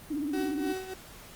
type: tone with vibrato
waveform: sine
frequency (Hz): 293.7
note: D4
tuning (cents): 0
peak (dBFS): -29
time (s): 0.1-0.73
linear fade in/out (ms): 10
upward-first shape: triangle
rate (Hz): 17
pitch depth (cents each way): 140
type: tone with tremolo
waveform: 35% pulse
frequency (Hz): 376.6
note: F#4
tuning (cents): +31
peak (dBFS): -29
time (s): 0.33-0.94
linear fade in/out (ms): 5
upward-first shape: triangle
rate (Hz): 3.3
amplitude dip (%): 75
effects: pink hiss -49 dBFS RMS until 1.35 s + Opus 32 kbps